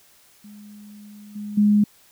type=tone with level steps; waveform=sine; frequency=207.8 Hz; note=G#3; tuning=1 cent sharp; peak=-40 / -29 / -13 dBFS; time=0.44-1.84 s; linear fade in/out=5 ms; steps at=1.35 / 1.57 s; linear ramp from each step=10 ms; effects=white hiss -55 dBFS RMS until 2.11 s